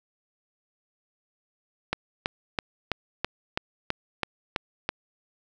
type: click train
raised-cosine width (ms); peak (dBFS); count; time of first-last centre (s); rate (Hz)
0.3; -9; 10; 1.93-4.891; 3.04
effects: none